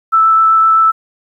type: tone with vibrato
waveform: sine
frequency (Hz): 1318.5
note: E6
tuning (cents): 0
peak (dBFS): -6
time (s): 0.12-0.92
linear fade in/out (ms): 20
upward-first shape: triangle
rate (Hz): 7.8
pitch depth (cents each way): 9
effects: 8-bit